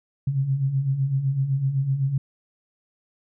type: beating tone pair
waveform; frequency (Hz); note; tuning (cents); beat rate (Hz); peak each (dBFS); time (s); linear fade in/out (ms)
sine; 130 / 137.9; C3 / C#3; -11 / -9; 7.9; -28 / -21; 0.27-2.18; 5
effects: none